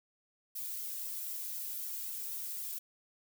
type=noise with flanger; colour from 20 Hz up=violet; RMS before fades=-40 dBFS; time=0.55-2.79 s; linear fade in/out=10 ms; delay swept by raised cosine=1.7 to 2.25 ms; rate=3.9 Hz; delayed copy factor=-0.9; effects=none